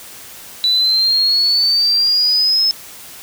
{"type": "exponential sweep", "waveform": "sine", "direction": "up", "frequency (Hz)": [3951, 5220], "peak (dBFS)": -11, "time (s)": [0.64, 2.71], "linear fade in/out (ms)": 0, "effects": ["white hiss -36 dBFS RMS until 3.22 s"]}